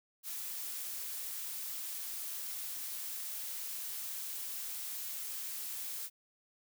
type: noise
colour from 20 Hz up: blue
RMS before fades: -41 dBFS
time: 0.23-6.1 s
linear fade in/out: 50 ms
effects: none